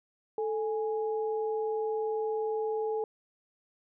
sine tone pair together, 438.6 / 830.6 Hz, A4 / G#5, -6 / 0 cents, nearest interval major seventh, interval 1106 cents, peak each -29 / -37 dBFS, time 0.38-3.04 s, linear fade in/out 2 ms, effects none

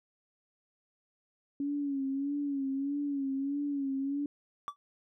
sine tone with vibrato, 278.9 Hz, C#4, 11 cents sharp, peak -30 dBFS, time 1.6-4.26 s, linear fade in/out 2 ms, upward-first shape sine, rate 1.6 Hz, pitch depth 61 cents each way
triangle tone with exponential decay, 1155 Hz, D6, 29 cents flat, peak -28 dBFS, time 4.68-4.76 s, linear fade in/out 0 ms, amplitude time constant 16 ms
effects none

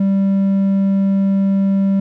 sine tone with hard clipping, 195.4 Hz, G3, 5 cents flat, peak -13 dBFS, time 0-2 s, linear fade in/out 5 ms, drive 3 dB, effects none

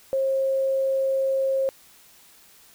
sine tone, 536 Hz, C5, 42 cents sharp, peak -20 dBFS, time 0.13-1.69 s, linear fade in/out 0 ms, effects white hiss -53 dBFS RMS until 2.74 s

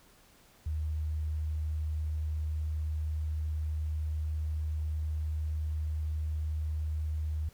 sine tone, 77.2 Hz, D#2, 13 cents flat, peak -30 dBFS, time 0.66-7.49 s, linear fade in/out 5 ms, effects pink hiss -61 dBFS RMS until 7.53 s

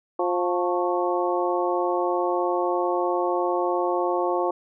harmonic tone with a mistuned harmonic, 176.9 Hz, F3, 23 cents sharp, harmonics 2 / 3 / 4 / 5 / 6, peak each -25 / -27 / -28 / -29 / -30 dBFS, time 0.19-4.51 s, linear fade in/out 5 ms, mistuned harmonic 6, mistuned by +65 cents, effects none

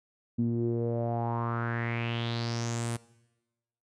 sawtooth tone with low-pass filter sweep, 117 Hz, A#2, 7 cents sharp, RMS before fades -31 dBFS, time 0.38-2.97 s, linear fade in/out 10 ms, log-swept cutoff 240 to 9800 Hz, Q 4.9, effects noise-tail reverb RT60 1.0 s tail -20 dB re dry

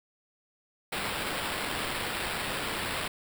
white noise with sample-and-hold, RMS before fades -33 dBFS, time 0.92-3.08 s, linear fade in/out 5 ms, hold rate 6300 Hz, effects none

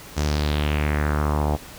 sawtooth tone with low-pass filter sweep, 74.5 Hz, D2, 25 cents sharp, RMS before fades -22 dBFS, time 0.16-1.57 s, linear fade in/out 20 ms, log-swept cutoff 6700 to 740 Hz, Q 2.9, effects pink hiss -41 dBFS RMS until 1.78 s

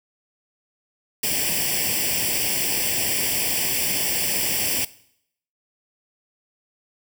white noise with comb filter, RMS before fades -23 dBFS, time 1.23-4.85 s, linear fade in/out 5 ms, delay 0.38 ms, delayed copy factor +0.9, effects noise-tail reverb RT60 0.7 s tail -19 dB re dry + high-pass 80 Hz 12 dB/octave

